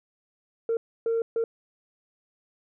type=tone bursts at uneven times; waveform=sine; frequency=457.6 Hz; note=A#4; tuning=32 cents flat; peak=-21 dBFS; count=3; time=0.69-0.77 / 1.06-1.22 / 1.36-1.44 s; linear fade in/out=2 ms; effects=tanh soft clip ceiling -20 dBFS